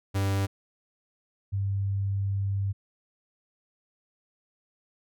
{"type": "tone pair in turn", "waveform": ["45% pulse", "sine"], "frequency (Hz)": [98, 98.68], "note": ["G2", "G2"], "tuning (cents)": [0, 12], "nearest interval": "unison", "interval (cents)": 12, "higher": "second", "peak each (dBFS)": [-24, -25], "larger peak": "first", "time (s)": [[0.14, 0.47], [1.52, 2.73]], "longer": "second", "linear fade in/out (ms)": 20, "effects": []}